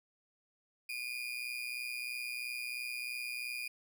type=tone with amplitude modulation; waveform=35% pulse; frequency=2432 Hz; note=D#7; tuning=40 cents flat; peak=-33 dBFS; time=0.89-3.68 s; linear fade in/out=5 ms; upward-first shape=sine; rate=123 Hz; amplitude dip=65%; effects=none